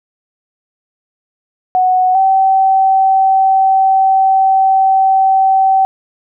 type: tone pair in turn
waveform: sine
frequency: 740 / 768.8 Hz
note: F#5 / G5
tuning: 0 / -34 cents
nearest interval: minor second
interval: 66 cents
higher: second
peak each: -8 / -7 dBFS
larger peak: second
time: 1.75-2.15 / 2.15-5.85 s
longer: second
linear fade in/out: 0 ms
effects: none